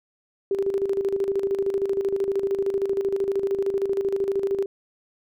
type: tone with tremolo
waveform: sine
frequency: 393.1 Hz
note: G4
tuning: 5 cents sharp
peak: -19 dBFS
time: 0.51-4.66 s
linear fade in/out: 2 ms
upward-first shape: square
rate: 13 Hz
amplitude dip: 60%
effects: none